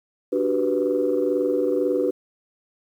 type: chord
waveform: sine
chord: G major seventh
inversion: second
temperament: equal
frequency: 293.7 / 370 / 392 / 493.9 Hz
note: D4 / F#4 / G4 / B4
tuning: 0 / 0 / 0 / 0 cents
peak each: -25 / -24 / -26 / -22 dBFS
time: 0.32-2.11 s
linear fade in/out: 10 ms
effects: tanh soft clip ceiling -11 dBFS + 9-bit